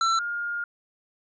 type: tone pair in turn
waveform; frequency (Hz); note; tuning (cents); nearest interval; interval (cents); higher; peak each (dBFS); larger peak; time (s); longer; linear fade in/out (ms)
square / sine; 1341 / 1415.4; E6 / F6; +29 / +23; minor second; 94; second; -21 / -27; first; 0.01-0.19 / 0.19-0.64; second; 2
effects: resampled to 16000 Hz